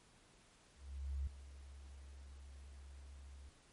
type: tone with ADSR envelope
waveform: sine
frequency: 68.6 Hz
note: C#2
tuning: 17 cents flat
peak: -36 dBFS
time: 0.75-3.5 s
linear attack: 520 ms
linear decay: 4 ms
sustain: -16 dB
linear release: 15 ms
effects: pink hiss -67 dBFS RMS until 3.72 s + MP3 48 kbps